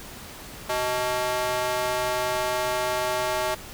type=tone with high-pass filter; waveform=square; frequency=125.4 Hz; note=B2; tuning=27 cents sharp; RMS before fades=-26 dBFS; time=0.69-3.55 s; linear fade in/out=10 ms; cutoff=660 Hz; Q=1.6; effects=pink hiss -41 dBFS RMS until 3.73 s